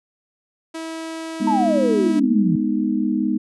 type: tone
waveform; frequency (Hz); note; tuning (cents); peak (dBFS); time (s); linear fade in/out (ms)
sawtooth; 324.4; E4; -28; -24; 0.74-2.2; 10
type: chord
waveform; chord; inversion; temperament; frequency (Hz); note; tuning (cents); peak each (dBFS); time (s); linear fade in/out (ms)
sine; G# minor; none; equal; 207.7 / 246.9 / 311.1; G#3 / B3 / D#4; 0 / 0 / 0; -22; 1.4-3.38; 10
type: exponential sweep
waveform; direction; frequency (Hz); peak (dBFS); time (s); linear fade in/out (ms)
sine; down; 932.3 to 157; -17; 1.47-2.56; 5
effects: resampled to 24000 Hz